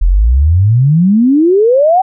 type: exponential sweep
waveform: sine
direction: up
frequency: 39.28 to 778 Hz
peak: -5 dBFS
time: 0.01-2.02 s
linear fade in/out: 10 ms
effects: none